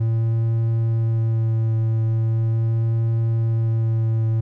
triangle tone with vibrato, 113 Hz, A2, 47 cents sharp, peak -15 dBFS, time 0-4.41 s, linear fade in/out 10 ms, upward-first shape sine, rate 0.4 Hz, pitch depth 15 cents each way, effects none

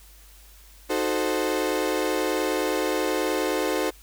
35% pulse chord, D# diminished seventh, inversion none, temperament equal, 311.1 / 370 / 440 / 523.3 Hz, D#4 / F#4 / A4 / C5, 0 / 0 / 0 / 0 cents, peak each -27 dBFS, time 0.89-3.91 s, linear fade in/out 20 ms, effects added 50 Hz sine -49 dBFS peak until 4.02 s + white hiss -53 dBFS RMS until 4.02 s

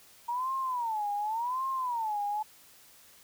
sine tone with vibrato, 932.3 Hz, A#5, in tune, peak -29 dBFS, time 0.28-2.43 s, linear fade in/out 10 ms, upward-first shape sine, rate 0.89 Hz, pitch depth 230 cents each way, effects white hiss -57 dBFS RMS until 3.23 s

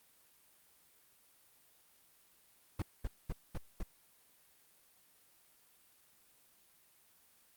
brown noise bursts, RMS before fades -36 dBFS, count 5, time 2.79-3.83 s, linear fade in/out 5 ms, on 32 ms, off 220 ms, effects white hiss -67 dBFS RMS until 7.56 s + Opus 32 kbps

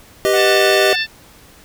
square chord, G augmented, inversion none, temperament equal, 392 / 493.9 / 622.3 Hz, G4 / B4 / D#5, 0 / 0 / 0 cents, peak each -16 / -22 / -17 dBFS, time 0.25-0.93 s, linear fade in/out 0 ms
sawtooth tone, 738 Hz, F#5, 5 cents flat, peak -18 dBFS, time 0.33-0.96 s, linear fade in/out 10 ms
harmonic tone, 888 Hz, A5, 16 cents sharp, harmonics 2 / 3 / 4 / 5 / 6, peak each -20 / -22 / -23 / -25 / -30 dBFS, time 0.34-1.07 s, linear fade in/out 50 ms
effects pink hiss -45 dBFS RMS until 1.64 s

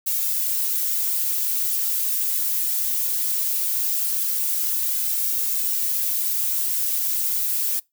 violet noise with flanger, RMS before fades -23 dBFS, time 0.06-7.8 s, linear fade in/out 10 ms, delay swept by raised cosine 2 to 6.4 ms, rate 0.19 Hz, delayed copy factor -0.9, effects noise-tail reverb RT60 0.2 s tail -24 dB re dry

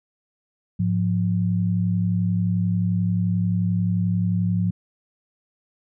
sine tone pair together, 105.6 / 176.98 Hz, G#2 / F3, +29 / +23 cents, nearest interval major sixth, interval 894 cents, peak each -22 / -21 dBFS, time 0.79-4.71 s, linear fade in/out 10 ms, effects none

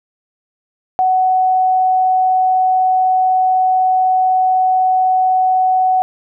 sine tone, 746 Hz, F#5, 14 cents sharp, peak -10 dBFS, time 0.99-6.02 s, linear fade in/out 0 ms, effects none

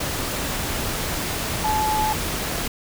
sine tone in noise, 860 Hz, A5, 40 cents flat, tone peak -20 dBFS, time 1.64-2.13 s, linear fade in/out 5 ms, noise pink, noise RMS -26 dBFS, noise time 0-2.68 s, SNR +3 dB, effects none

